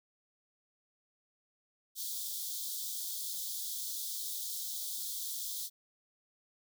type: high-pass noise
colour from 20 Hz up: white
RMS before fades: -39 dBFS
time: 1.95-5.7 s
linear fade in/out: 50 ms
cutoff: 3300 Hz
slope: 96 dB/octave
effects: none